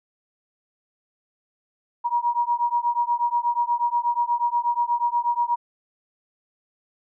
sine beating tone pair, 950 / 958.3 Hz, A#5 / A#5, +33 / +48 cents, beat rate 8.3 Hz, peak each -23 dBFS, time 2.04-5.56 s, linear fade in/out 20 ms, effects none

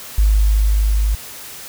sine tone with level ramp, 51.91 Hz, G#1, in tune, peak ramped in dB -9 to -13 dBFS, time 0.18-1.15 s, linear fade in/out 5 ms, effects white hiss -34 dBFS RMS until 1.68 s

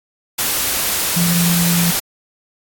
sine tone in noise, 171.9 Hz, F3, 27 cents flat, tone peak -14 dBFS, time 1.16-1.91 s, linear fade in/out 10 ms, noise white, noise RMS -18 dBFS, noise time 0.38-2 s, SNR +1 dB, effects AAC 64 kbps

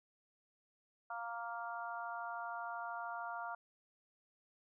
harmonic tone, 233.1 Hz, A#3, in tune, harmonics 3 / 4 / 5 / 6, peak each -45 / -46 / -48 / -46 dBFS, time 1.1-3.55 s, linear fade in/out 5 ms, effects none

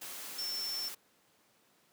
sine tone in noise, 5390 Hz, E8, 38 cents sharp, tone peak -35 dBFS, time 0.38-0.89 s, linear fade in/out 10 ms, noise white, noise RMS -44 dBFS, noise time 0.01-0.95 s, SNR +6 dB, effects pink hiss -68 dBFS RMS until 1.92 s + high-pass 200 Hz 12 dB/octave

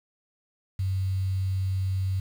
sine tone with quantisation, 94.9 Hz, F#2, 44 cents sharp, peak -24 dBFS, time 0.79-2.2 s, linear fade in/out 5 ms, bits 8, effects none

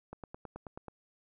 click train, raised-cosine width 1 ms, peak -29 dBFS, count 8, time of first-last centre 0.13-0.883 s, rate 9.3 Hz, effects none

